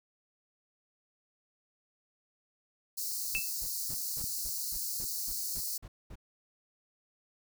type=high-pass noise; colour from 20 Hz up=white; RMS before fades=-36 dBFS; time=2.97-5.78 s; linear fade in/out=10 ms; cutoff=4200 Hz; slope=96 dB/octave
type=noise bursts; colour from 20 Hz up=brown; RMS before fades=-46 dBFS; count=11; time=3.34-6.156 s; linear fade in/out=5 ms; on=56 ms; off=220 ms
type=tone with exponential decay; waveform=sine; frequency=2637 Hz; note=E7; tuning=in tune; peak=-26 dBFS; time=3.35-3.51 s; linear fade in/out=0 ms; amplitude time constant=34 ms
type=click; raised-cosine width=5 ms; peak=-31 dBFS; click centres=4.241 s
effects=none